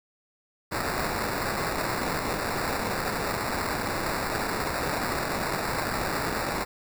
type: noise with sample-and-hold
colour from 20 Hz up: violet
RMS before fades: -29 dBFS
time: 0.71-6.65 s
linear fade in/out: 20 ms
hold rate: 3150 Hz
effects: none